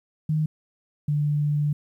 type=tone pair in turn; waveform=sine; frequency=154.8 / 147.59 Hz; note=D#3 / D3; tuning=-9 / +9 cents; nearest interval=minor second; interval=82 cents; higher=first; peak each=-20 dBFS; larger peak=neither; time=0.29-0.46 / 1.08-1.73 s; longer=second; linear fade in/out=5 ms; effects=10-bit